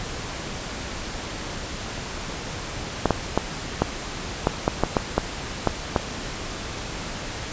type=clicks; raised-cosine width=1 ms; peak=-3 dBFS; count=11; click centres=3.057 / 3.107 / 3.376 / 3.82 / 4.471 / 4.679 / 4.836 / 4.968 / 5.18 / 5.673 / 5.962 s; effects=pink hiss -32 dBFS RMS until 7.52 s + resampled to 16000 Hz